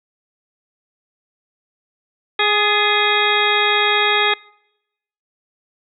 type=harmonic tone with a mistuned harmonic; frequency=415.3 Hz; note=G#4; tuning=in tune; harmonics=1 / 2 / 3 / 4 / 5 / 6 / 8 / 9; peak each=-22 / -22 / -22 / -22 / -22 / -22 / -22 / -22 dBFS; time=2.39-4.34 s; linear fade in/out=5 ms; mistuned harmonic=4; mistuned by=+43 cents; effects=noise-tail reverb RT60 0.9 s tail -26 dB re dry